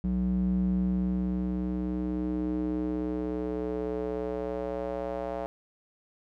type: tone with band-pass filter sweep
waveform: square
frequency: 61.74 Hz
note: B1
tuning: in tune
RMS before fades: -30 dBFS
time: 0.04-5.46 s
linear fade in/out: 0 ms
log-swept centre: 160 to 640 Hz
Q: 3.2
effects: none